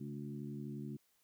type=harmonic tone with a mistuned harmonic; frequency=71.7 Hz; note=D2; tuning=41 cents flat; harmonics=2 / 3 / 4 / 5; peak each=-45 / -45 / -49 / -52 dBFS; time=0-0.97 s; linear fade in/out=10 ms; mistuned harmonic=2; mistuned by=-58 cents; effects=white hiss -75 dBFS RMS until 1.23 s